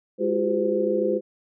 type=tone cluster; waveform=sine; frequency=207 / 343.2 / 370.5 / 403.8 / 511 Hz; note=G#3 / F4 / F#4 / G#4 / C5; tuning=-5 / -30 / +2 / -49 / -41 cents; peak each=-29 / -27 / -28 / -27 / -24 dBFS; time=0.18-1.21 s; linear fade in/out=50 ms; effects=none